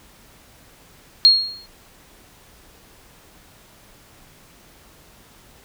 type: tone with exponential decay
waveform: sine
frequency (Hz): 4271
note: C8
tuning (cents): +35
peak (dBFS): -5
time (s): 1.25-1.66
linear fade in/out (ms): 0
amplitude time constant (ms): 89
effects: pink hiss -50 dBFS RMS until 5.64 s